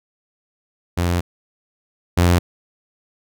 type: tone pair in turn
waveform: sawtooth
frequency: 87.31 / 87.66 Hz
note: F2 / F2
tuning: 0 / +7 cents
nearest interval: unison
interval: 7 cents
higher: second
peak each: -13 / -8 dBFS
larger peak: second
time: 0.97-1.21 / 2.17-2.39 s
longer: first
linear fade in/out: 10 ms
effects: none